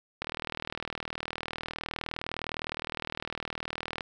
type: click train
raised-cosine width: 0.3 ms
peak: -17 dBFS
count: 151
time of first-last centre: 0.22-4.008 s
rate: 39.6 Hz
effects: none